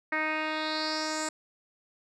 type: tone with low-pass filter sweep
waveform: 10% pulse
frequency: 311.1 Hz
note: D#4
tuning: in tune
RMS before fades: -31 dBFS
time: 0.12-1.29 s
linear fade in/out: 5 ms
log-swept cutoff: 2000 to 7700 Hz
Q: 4.5
effects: none